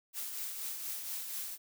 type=noise with tremolo; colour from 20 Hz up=blue; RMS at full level=-38 dBFS; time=0.13-1.58 s; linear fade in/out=50 ms; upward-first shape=triangle; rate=4.2 Hz; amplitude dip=45%; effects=none